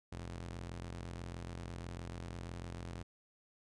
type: ring-modulated tone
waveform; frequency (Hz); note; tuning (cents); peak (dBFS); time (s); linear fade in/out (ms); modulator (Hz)
sawtooth; 86.2; F2; -22; -36; 0.12-3.03; 5; 23.9
effects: resampled to 22050 Hz